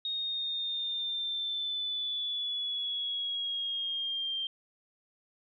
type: linear sweep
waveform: sine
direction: down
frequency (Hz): 3729 to 3162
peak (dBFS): -31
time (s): 0.05-4.47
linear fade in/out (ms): 2
effects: none